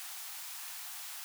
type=high-pass noise; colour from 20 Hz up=white; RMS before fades=-44 dBFS; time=0-1.24 s; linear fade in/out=0 ms; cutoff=680 Hz; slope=96 dB/octave; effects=none